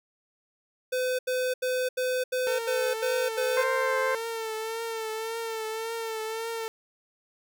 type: tone bursts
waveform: square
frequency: 507 Hz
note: B4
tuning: 45 cents sharp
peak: -26 dBFS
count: 8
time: 0.92-3.64 s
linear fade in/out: 10 ms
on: 270 ms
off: 80 ms
type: tone with vibrato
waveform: sawtooth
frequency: 448.2 Hz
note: A4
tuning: 32 cents sharp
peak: -27 dBFS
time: 2.47-6.68 s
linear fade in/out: 0 ms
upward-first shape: triangle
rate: 1.8 Hz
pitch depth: 49 cents each way
type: harmonic tone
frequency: 523 Hz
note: C5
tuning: 1 cent flat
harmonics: 1 / 2 / 3 / 4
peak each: -27 / -30 / -31 / -35 dBFS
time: 3.57-4.15 s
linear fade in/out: 2 ms
effects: none